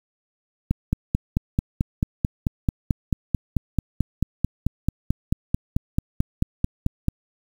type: click train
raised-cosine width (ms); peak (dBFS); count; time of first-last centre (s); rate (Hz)
5; -7; 30; 0.71-7.084; 4.55
effects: 7-bit